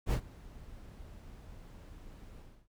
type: noise with ADSR envelope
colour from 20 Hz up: brown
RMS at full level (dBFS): -27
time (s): 0.06-2.68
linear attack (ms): 65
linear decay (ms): 79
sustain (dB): -23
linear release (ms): 300
effects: none